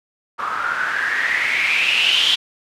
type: noise with low-pass filter sweep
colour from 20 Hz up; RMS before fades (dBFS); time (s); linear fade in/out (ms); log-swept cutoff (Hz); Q
blue; -19; 0.38-2.36; 20; 1200 to 3300; 8
effects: none